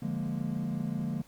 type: chord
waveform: triangle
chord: Bb dominant seventh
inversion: first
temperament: equal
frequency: 146.83 / 174.61 / 207.7 / 233.1 Hz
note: D3 / F3 / Ab3 / Bb3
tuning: 0 / 0 / 0 / 0 cents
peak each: -34 dBFS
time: 0.02-1.22 s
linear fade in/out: 5 ms
effects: pink hiss -60 dBFS RMS until 1.27 s + Opus 48 kbps